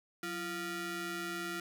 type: ring-modulated tone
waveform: sawtooth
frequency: 523.3 Hz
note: C5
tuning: in tune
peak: -30 dBFS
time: 0.23-1.6 s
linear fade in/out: 2 ms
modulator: 864 Hz
effects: none